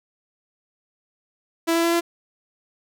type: tone with pitch steps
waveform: sawtooth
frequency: 331.6 / 334.5 / 337.4 / 340.3 Hz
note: E4 / E4 / E4 / F4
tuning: +10 / +25 / +40 / -45 cents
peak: -14 dBFS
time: 1.67-2.01 s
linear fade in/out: 20 ms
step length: 85 ms
effects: none